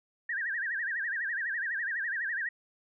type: tone with vibrato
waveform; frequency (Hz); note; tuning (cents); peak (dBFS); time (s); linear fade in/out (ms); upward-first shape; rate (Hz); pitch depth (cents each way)
sine; 1732; A6; -28; -30; 0.29-2.49; 5; sine; 12; 180
effects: none